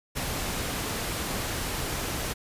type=noise; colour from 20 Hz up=pink; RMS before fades=-31 dBFS; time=0.15-2.34 s; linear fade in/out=20 ms; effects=resampled to 32000 Hz